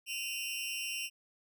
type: tone with amplitude modulation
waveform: sawtooth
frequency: 2765 Hz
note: F7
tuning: 18 cents flat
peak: -28 dBFS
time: 0.06-1.1 s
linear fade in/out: 50 ms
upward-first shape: sine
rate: 249 Hz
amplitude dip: 100%
effects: none